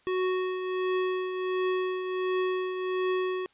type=tone with tremolo; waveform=square; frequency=370 Hz; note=F#4; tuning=in tune; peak=-25 dBFS; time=0.07-3.46 s; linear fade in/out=0 ms; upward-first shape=triangle; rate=1.4 Hz; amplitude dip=55%; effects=white hiss -64 dBFS RMS until 3.53 s + resampled to 8000 Hz